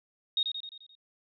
sine tone with echo, 3729 Hz, A#7, in tune, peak -24 dBFS, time 0.37-0.43 s, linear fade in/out 2 ms, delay 87 ms, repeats 6, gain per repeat -5 dB, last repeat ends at 0.952 s, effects none

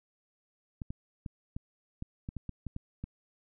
clicks, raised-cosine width 5 ms, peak -25 dBFS, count 11, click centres 0.818 / 0.905 / 1.262 / 1.565 / 2.024 / 2.289 / 2.367 / 2.493 / 2.667 / 2.764 / 3.04 s, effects none

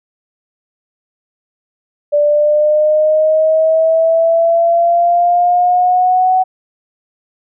sine exponential sweep, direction up, 585 to 749 Hz, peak -8 dBFS, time 2.12-6.44 s, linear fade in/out 20 ms, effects none

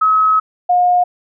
sine tone pair in turn, 1281 / 716 Hz, E6 / F5, -50 / +43 cents, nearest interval minor seventh, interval 1007 cents, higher first, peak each -9 dBFS, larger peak neither, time 0.01-0.4 / 0.69-1.04 s, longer first, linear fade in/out 10 ms, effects none

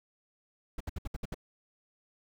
brown noise bursts, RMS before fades -35 dBFS, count 7, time 0.78-1.345 s, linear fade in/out 5 ms, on 25 ms, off 65 ms, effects none

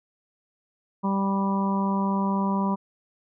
harmonic tone, 196 Hz, G3, in tune, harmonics 1 / 2 / 3 / 4 / 5 / 6, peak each -23 / -35 / -36 / -37 / -28 / -38 dBFS, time 1.03-2.76 s, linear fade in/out 20 ms, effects none

